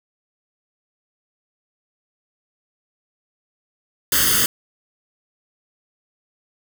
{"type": "noise with comb filter", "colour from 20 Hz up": "white", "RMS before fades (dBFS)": -17, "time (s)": [4.12, 4.46], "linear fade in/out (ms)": 2, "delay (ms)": 0.62, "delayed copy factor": 0.9, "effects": []}